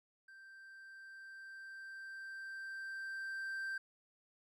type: tone with level ramp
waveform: triangle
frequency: 1568 Hz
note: G6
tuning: in tune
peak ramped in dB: -53 to -36 dBFS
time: 0.28-3.78 s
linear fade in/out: 5 ms
effects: none